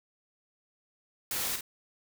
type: noise with echo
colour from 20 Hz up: white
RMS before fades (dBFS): -33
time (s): 1.31-1.56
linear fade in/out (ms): 2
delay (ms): 49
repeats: 1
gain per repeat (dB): -6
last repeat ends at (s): 1.609
effects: none